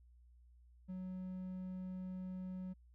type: tone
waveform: triangle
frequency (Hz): 185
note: F#3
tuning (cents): 0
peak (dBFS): -40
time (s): 0.88-2.74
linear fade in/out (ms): 20
effects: added 60 Hz sine -61 dBFS peak until 2.94 s